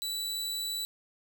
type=tone; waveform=sawtooth; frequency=3951 Hz; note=B7; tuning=in tune; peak=-29 dBFS; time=0.02-0.85 s; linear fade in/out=0 ms; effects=none